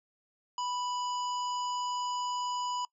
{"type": "harmonic tone", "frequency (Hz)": 987.8, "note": "B5", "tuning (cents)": 0, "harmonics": [1, 3, 5, 7], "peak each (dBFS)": [-32, -42, -45, -45], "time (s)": [0.58, 2.85], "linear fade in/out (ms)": 2, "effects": ["noise-tail reverb RT60 0.1 s tail -23 dB re dry"]}